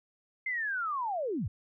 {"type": "linear sweep", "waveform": "sine", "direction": "down", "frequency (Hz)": [2106, 68.1], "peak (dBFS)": -30, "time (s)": [0.46, 1.48], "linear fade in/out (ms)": 5, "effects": []}